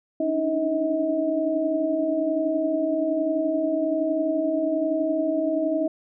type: tone cluster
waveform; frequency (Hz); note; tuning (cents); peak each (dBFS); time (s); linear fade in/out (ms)
sine; 284.9 / 295.9 / 317.1 / 637; C#4 / D4 / D#4 / D#5; +48 / +13 / +33 / +41; -30 / -32 / -25 / -24; 0.2-5.88; 5
effects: none